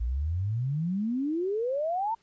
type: exponential sweep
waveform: sine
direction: up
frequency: 55 to 932.3 Hz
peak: -26 dBFS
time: 0-2.15 s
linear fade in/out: 10 ms
effects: pink hiss -67 dBFS RMS until 2.22 s + resampled to 16000 Hz